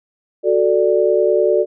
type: chord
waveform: sine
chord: D major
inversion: first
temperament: equal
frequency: 370 / 440 / 587.3 Hz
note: F#4 / A4 / D5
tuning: 0 / 0 / 0 cents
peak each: -16 dBFS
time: 0.43-1.66 s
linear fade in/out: 50 ms
effects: none